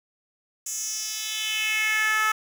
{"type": "tone with high-pass filter sweep", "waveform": "10% pulse", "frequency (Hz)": 433.3, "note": "A4", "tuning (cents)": -27, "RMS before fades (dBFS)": -26, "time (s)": [0.66, 2.32], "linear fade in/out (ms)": 5, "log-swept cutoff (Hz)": [7400, 1300], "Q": 3, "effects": []}